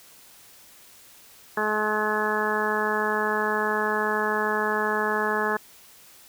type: harmonic tone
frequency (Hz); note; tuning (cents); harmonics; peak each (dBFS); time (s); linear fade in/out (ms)
213.1; G#3; +45; 1 / 2 / 3 / 4 / 5 / 6 / 7 / 8; -33 / -28 / -34 / -30 / -30 / -33 / -33 / -28; 1.57-5.57; 5
effects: white hiss -51 dBFS RMS until 6.28 s

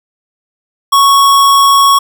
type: tone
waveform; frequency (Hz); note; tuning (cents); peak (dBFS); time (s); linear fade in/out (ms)
square; 1108.7; C#6; 0; -5; 0.92-1.99; 10
effects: none

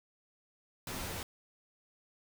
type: noise with comb filter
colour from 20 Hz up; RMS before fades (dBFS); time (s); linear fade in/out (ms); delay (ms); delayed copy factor
pink; -40; 0.87-1.23; 2; 11; +0.55
effects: none

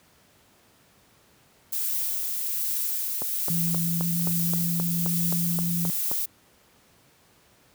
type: noise with tremolo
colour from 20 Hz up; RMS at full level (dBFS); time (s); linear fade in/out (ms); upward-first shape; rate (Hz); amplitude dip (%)
violet; -27; 1.72-6.26; 10; sine; 1.2; 25
type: click train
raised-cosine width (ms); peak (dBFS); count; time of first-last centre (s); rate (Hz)
1; -18; 12; 3.22-6.115; 3.8
type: tone with pitch glide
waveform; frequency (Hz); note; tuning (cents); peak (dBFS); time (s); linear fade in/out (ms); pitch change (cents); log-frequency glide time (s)
sine; 169.4 to 171.37; E3 to F3; +48 to -32; -25; 3.5-5.9; 0; +20; 3.99-4.2
effects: pink hiss -59 dBFS RMS until 7.74 s + high-pass 80 Hz 12 dB/octave

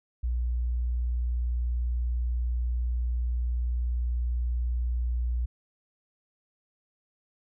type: tone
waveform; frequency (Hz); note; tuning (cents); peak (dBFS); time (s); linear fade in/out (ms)
sine; 60.2; B1; -44; -25; 0.23-5.46; 10
effects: none

